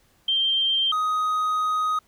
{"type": "tone pair in turn", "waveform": ["sine", "triangle"], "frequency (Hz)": [3156, 1252.5], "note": ["G7", "D#6"], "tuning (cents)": [11, 11], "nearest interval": "octave + major third", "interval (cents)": 1600, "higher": "first", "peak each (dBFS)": -19, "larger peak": "neither", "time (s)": [[0.28, 0.92], [0.92, 1.99]], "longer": "second", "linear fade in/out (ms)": 5, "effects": ["pink hiss -62 dBFS RMS until 2.07 s"]}